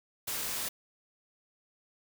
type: noise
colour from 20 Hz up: white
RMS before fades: -35 dBFS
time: 0.27-0.69 s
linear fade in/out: 10 ms
effects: none